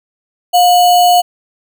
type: tone with sample-and-hold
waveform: sine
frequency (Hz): 712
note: F5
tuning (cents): +33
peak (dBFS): -5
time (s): 0.53-1.22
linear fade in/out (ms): 20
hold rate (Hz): 3675
effects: none